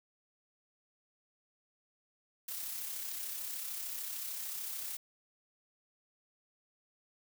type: noise with amplitude modulation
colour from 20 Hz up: blue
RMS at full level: -39 dBFS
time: 2.48-4.97 s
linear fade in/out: 5 ms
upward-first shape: sine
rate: 33.4 Hz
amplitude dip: 35%
effects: none